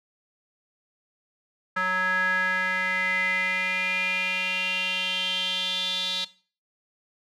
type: tone with band-pass filter sweep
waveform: square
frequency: 185 Hz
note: F#3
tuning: in tune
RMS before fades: -26 dBFS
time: 1.76-6.25 s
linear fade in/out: 10 ms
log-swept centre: 1500 to 3800 Hz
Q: 7
effects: noise-tail reverb RT60 0.4 s tail -18 dB re dry